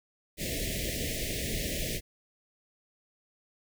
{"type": "band-stop noise", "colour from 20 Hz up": "pink", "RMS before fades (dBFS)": -33, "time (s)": [0.37, 2.01], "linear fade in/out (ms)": 50, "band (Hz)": [670, 1800], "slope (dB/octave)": 96, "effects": []}